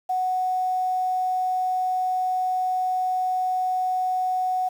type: tone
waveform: sine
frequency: 740 Hz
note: F#5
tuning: in tune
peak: -21 dBFS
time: 0.09-4.69 s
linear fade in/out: 10 ms
effects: 8-bit